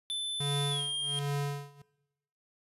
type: tone with pitch glide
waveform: square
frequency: 3520 to 3209 Hz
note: A7 to G7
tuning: 0 to +40 cents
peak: -32 dBFS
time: 0.1-1.19 s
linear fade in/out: 0 ms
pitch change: -160 cents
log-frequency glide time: 0.7-0.82 s
type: tone with tremolo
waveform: square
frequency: 142.7 Hz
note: D3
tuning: 49 cents flat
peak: -29 dBFS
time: 0.4-1.82 s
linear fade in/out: 5 ms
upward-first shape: sine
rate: 1.3 Hz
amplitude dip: 95%
effects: noise-tail reverb RT60 0.9 s tail -19 dB re dry + resampled to 32000 Hz